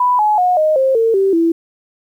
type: tone with pitch steps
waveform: sine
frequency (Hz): 990 / 847 / 724.7 / 620.1 / 530.5 / 453.9 / 388.4 / 332.3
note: B5 / G#5 / F#5 / D#5 / C5 / A#4 / G4 / E4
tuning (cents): +4 / +34 / -36 / -6 / +24 / -46 / -16 / +14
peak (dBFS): -10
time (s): 0-1.52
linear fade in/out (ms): 5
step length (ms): 190
effects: 8-bit